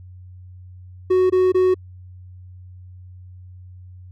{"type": "tone bursts", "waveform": "triangle", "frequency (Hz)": 370, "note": "F#4", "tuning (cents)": 0, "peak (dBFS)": -11, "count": 3, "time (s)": [1.1, 1.744], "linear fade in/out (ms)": 10, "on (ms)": 200, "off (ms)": 22, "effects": ["added 91 Hz sine -38 dBFS peak until 4.11 s"]}